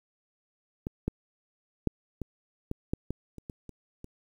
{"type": "clicks", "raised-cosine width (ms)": 3, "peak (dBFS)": [-19, -15, -12, -21, -19, -15, -19, -30, -26, -30, -29], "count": 11, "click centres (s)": [0.869, 1.08, 1.873, 2.217, 2.714, 2.935, 3.106, 3.383, 3.498, 3.693, 4.044], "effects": ["9-bit"]}